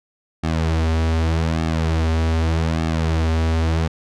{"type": "tone with flanger", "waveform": "sawtooth", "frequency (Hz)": 80.9, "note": "E2", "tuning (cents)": -32, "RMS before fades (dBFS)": -19, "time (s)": [0.43, 3.88], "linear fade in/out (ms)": 10, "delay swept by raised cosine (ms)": [2, 6.7], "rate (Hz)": 0.83, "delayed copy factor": -0.75, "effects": ["low-pass 6000 Hz 12 dB/octave"]}